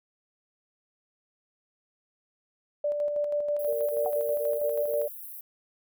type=tone with tremolo; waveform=sine; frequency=587.3 Hz; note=D5; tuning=in tune; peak=-24 dBFS; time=2.84-5.08 s; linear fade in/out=5 ms; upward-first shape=square; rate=6.2 Hz; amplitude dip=35%
type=high-pass noise; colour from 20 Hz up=white; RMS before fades=-42 dBFS; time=3.59-5.41 s; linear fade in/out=5 ms; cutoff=11000 Hz; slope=48 dB/octave
type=tone bursts; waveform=sine; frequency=461.9 Hz; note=A#4; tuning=16 cents flat; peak=-31 dBFS; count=6; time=3.67-5.07 s; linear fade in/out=20 ms; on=200 ms; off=40 ms
type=tone with exponential decay; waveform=sine; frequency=740 Hz; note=F#5; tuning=in tune; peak=-24 dBFS; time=4.06-4.16 s; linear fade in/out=1 ms; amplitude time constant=21 ms
effects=none